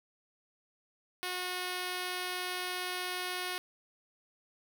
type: tone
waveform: 5% pulse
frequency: 363.2 Hz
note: F#4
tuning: 32 cents flat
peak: -23 dBFS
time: 1.23-3.58 s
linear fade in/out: 0 ms
effects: none